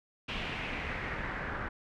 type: noise with low-pass filter sweep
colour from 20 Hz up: pink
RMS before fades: -37 dBFS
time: 0.28-1.69 s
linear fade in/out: 10 ms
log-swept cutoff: 2900 to 1500 Hz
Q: 3
effects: none